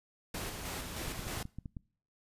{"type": "noise with tremolo", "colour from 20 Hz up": "pink", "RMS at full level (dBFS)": -39, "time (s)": [0.34, 1.43], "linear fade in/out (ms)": 5, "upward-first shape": "square", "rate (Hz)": 3.2, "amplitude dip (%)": 35}
{"type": "clicks", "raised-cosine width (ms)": 5, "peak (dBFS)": -29, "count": 9, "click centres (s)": [1.08, 1.193, 1.269, 1.374, 1.412, 1.454, 1.586, 1.658, 1.768]}
{"effects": ["noise-tail reverb RT60 0.5 s tail -24 dB re dry", "resampled to 32000 Hz"]}